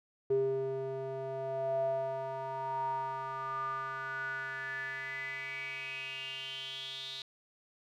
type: tone with band-pass filter sweep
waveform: square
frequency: 133.5 Hz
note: C3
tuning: 35 cents sharp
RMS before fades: -37 dBFS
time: 0.3-7.22 s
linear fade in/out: 2 ms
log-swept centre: 410 to 3800 Hz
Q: 8.8
effects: none